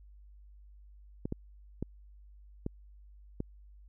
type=clicks; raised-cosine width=3 ms; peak=-21 dBFS; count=5; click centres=1.255 / 1.324 / 1.826 / 2.664 / 3.404 s; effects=added 50 Hz sine -52 dBFS peak until 3.88 s